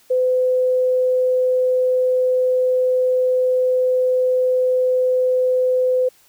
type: tone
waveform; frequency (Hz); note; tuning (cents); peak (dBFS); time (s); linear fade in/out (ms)
sine; 508; B4; +49; -14; 0.1-6.09; 10
effects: white hiss -54 dBFS RMS until 6.28 s